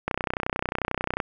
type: click train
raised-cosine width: 0.5 ms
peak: -10 dBFS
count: 36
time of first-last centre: 0.08-1.202 s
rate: 31.2 Hz
effects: none